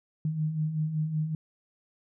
sine beating tone pair, 151 / 156.3 Hz, D3 / D#3, +48 / +8 cents, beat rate 5.3 Hz, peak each -35 / -27 dBFS, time 0.25-1.35 s, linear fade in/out 2 ms, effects none

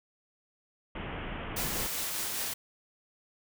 pink low-pass noise, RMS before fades -38 dBFS, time 0.95-1.87 s, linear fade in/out 5 ms, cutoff 3200 Hz, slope 96 dB/octave
white noise with tremolo, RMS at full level -33 dBFS, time 1.56-2.54 s, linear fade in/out 10 ms, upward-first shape triangle, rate 5 Hz, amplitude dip 25%
effects none

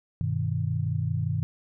sine chord, G augmented, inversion none, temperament equal, 98 / 123.47 / 155.56 Hz, G2 / B2 / D#3, 0 / 0 / 0 cents, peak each -29 dBFS, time 0.21-1.43 s, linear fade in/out 0 ms, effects none

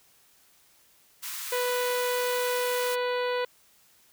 white high-pass noise, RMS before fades -36 dBFS, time 1.22-2.96 s, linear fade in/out 20 ms, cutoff 930 Hz, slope 96 dB/octave
harmonic tone, 493.9 Hz, B4, in tune, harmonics 1 / 2 / 3 / 4 / 5 / 6 / 7 / 8 / 9, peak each -27 / -33 / -37 / -39 / -41 / -43 / -44 / -45 / -46 dBFS, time 1.52-3.45 s, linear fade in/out 5 ms
effects white hiss -61 dBFS RMS until 4.12 s

